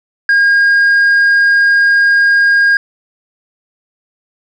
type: tone with tanh clipping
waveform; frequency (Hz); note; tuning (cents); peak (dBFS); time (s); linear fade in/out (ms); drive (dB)
triangle; 1623; G#6; -40; -7; 0.29-2.77; 2; 7
effects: none